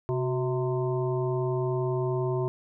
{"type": "harmonic tone with a mistuned harmonic", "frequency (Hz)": 130, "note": "C3", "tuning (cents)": -11, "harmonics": [1, 3, 5, 7, 8], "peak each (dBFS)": [-28, -28, -36, -39, -40], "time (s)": [0.09, 2.48], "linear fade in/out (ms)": 0, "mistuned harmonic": 3, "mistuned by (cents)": -80, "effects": []}